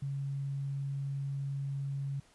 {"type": "tone", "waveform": "sine", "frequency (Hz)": 138.59, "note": "C#3", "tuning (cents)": 0, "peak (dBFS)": -33, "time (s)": [0.02, 2.2], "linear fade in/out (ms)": 5, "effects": ["pink hiss -64 dBFS RMS until 2.34 s", "resampled to 24000 Hz"]}